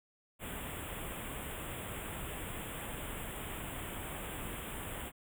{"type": "band-stop noise", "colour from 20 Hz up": "pink", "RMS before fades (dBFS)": -42, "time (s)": [0.39, 5.12], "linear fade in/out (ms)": 50, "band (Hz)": [3500, 7500], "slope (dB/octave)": 96, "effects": []}